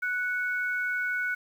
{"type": "tone pair together", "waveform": "sine", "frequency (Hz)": [1480, 2214], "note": ["F#6", "C#7"], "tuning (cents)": [0, -3], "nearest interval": "perfect fifth", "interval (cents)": 697, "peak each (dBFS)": [-27, -35], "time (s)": [0.02, 1.35], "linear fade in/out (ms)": 10, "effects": ["9-bit"]}